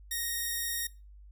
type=tone; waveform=5% pulse; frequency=1864.7 Hz; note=A#6; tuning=in tune; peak=-21 dBFS; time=0.11-0.87 s; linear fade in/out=5 ms; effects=noise-tail reverb RT60 0.3 s tail -22 dB re dry + added 50 Hz sine -49 dBFS peak until 1.31 s